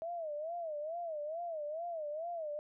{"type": "tone with vibrato", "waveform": "sine", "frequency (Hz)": 640, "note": "D#5", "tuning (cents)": 49, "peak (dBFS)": -37, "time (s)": [0.02, 2.59], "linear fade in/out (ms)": 0, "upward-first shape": "sine", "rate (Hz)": 2.3, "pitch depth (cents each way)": 150, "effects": []}